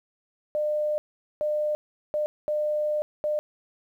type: tone bursts at uneven times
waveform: sine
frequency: 602 Hz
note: D5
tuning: 43 cents sharp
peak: -23 dBFS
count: 5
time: 0.55-0.98 / 1.41-1.75 / 2.14-2.26 / 2.48-3.02 / 3.24-3.39 s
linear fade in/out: 0 ms
effects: 10-bit